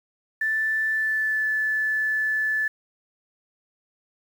sine tone with pitch glide, 1760 to 1739.8 Hz, A6 to A6, 0 to -20 cents, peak -21 dBFS, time 0.41-2.68 s, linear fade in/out 5 ms, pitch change -20 cents, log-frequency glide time 0.91-1.49 s, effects 8-bit

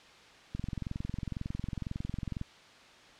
click train, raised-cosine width 5 ms, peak -23 dBFS, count 42, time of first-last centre 0.55-2.414 s, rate 22 Hz, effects white hiss -55 dBFS RMS until 3.19 s + low-pass 4000 Hz 12 dB/octave

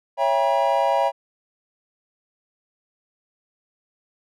triangle chord, C# diminished seventh, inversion none, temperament just, 554.4 / 665.2 / 798.3 / 957.9 Hz, C#5 / E5 / G5 / Bb5, 0 / +16 / +31 / +47 cents, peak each -21 dBFS, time 0.17-1.12 s, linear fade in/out 50 ms, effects none

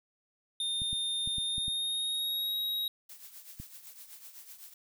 square tone with pitch glide, 3640 to 3808 Hz, A#7 to A#7, -42 to +36 cents, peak -31 dBFS, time 0.6-2.88 s, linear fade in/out 2 ms, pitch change +78 cents, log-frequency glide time 1.42-2.56 s
clicks, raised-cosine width 5 ms, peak -30 dBFS, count 7, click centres 0.819 / 0.93 / 1.275 / 1.383 / 1.581 / 1.681 / 3.6 s
blue noise with tremolo, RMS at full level -47 dBFS, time 3.09-4.74 s, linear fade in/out 5 ms, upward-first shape triangle, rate 7.9 Hz, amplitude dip 70%
effects none

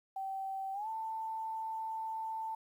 sine tone with pitch glide, 773 to 887.9 Hz, G5 to A5, -24 to +15 cents, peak -36 dBFS, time 0.16-2.55 s, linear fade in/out 5 ms, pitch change +239 cents, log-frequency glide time 0.73-0.88 s, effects 11-bit

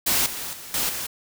white noise with level steps, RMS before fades -21 / -32 / -39 / -24 / -30 dBFS, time 0.06-1.07 s, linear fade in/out 10 ms, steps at 0.26 / 0.53 / 0.74 / 0.89 s, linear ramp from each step 2 ms, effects none

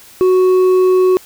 sine tone with hard clipping, 370 Hz, F#4, in tune, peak -9 dBFS, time 0.21-1.17 s, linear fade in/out 0 ms, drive 4 dB, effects white hiss -41 dBFS RMS until 1.25 s

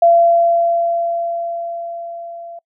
sine tone with level ramp, 681 Hz, F5, 44 cents flat, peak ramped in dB -6 to -30 dBFS, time 0.02-2.59 s, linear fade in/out 5 ms, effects noise-tail reverb RT60 0.1 s tail -25 dB re dry

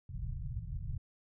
pink low-pass noise, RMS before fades -39 dBFS, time 0.09-0.98 s, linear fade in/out 5 ms, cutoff 150 Hz, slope 48 dB/octave, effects none

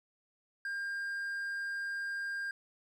triangle tone, 1603 Hz, G6, 38 cents sharp, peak -33 dBFS, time 0.65-2.51 s, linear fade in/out 2 ms, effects none

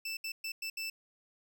25% pulse tone bursts at uneven times, 2651 Hz, E7, 9 cents sharp, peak -32 dBFS, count 5, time 0.05-0.17 / 0.24-0.32 / 0.44-0.52 / 0.62-0.7 / 0.77-0.9 s, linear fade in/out 5 ms, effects none

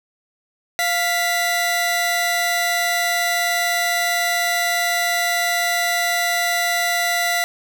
sawtooth tone pair together, 698.5 / 1975.7 Hz, F5 / B6, 0 / 0 cents, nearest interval octave + tritone, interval 1800 cents, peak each -17 dBFS, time 0.79-7.44 s, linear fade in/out 0 ms, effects none

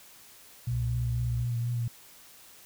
sine tone with vibrato, 119.2 Hz, A#2, 39 cents sharp, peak -27 dBFS, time 0.67-1.88 s, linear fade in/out 5 ms, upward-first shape triangle, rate 4.1 Hz, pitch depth 32 cents each way
sine tone, 63 Hz, B1, 35 cents sharp, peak -33 dBFS, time 0.69-1.47 s, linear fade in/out 50 ms
effects white hiss -53 dBFS RMS until 2.65 s

